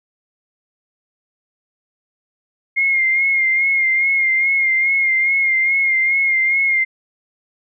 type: tone with vibrato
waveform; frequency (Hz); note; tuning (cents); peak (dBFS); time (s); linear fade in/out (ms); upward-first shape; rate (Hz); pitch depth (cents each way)
sine; 2132; C7; +32; -13; 2.76-6.85; 20; sine; 2.4; 40
effects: none